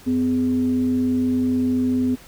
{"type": "tone with frequency modulation", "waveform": "sine", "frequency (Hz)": 253.6, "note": "B3", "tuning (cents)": 46, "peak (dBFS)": -17, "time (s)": [0.06, 2.16], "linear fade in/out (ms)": 20, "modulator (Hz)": 162, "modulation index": 0.36, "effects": ["pink hiss -46 dBFS RMS until 2.27 s"]}